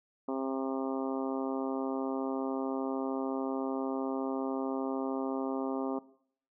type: harmonic tone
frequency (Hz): 133.5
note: C3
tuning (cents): +35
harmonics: 2 / 3 / 4 / 5 / 6 / 7 / 8 / 9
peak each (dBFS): -34 / -38 / -40 / -42 / -44 / -45 / -46 / -47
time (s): 0.28-5.99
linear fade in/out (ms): 5
effects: noise-tail reverb RT60 0.6 s tail -18 dB re dry